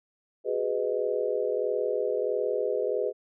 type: chord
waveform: sine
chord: G# minor seventh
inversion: third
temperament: just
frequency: 373.8 / 415.3 / 498.4 / 623 Hz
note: F#4 / G#4 / B4 / D#5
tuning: +18 / 0 / +16 / +2 cents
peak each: -34 / -29 / -29 / -33 dBFS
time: 0.44-3.13 s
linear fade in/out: 50 ms
effects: none